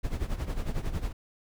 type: noise with tremolo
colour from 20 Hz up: brown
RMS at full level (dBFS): -28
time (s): 0.03-1.13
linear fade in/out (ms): 20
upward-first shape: sine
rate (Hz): 11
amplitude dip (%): 75
effects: none